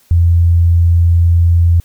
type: tone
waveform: sine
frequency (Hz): 85.2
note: F2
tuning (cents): -42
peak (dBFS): -6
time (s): 0.11-1.8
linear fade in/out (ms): 0
effects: white hiss -51 dBFS RMS until 1.84 s